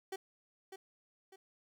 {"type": "tone with echo", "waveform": "30% pulse", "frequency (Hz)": 383.9, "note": "G4", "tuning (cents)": -36, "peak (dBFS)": -36, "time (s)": [0.12, 0.16], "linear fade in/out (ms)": 5, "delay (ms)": 600, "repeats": 2, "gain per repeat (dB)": -8, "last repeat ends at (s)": 1.36, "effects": []}